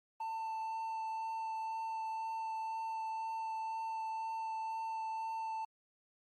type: tone with vibrato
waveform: triangle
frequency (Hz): 891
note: A5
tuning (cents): +22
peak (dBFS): -35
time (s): 0.2-5.65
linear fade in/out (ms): 5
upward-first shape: sine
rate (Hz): 2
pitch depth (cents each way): 9
effects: Opus 24 kbps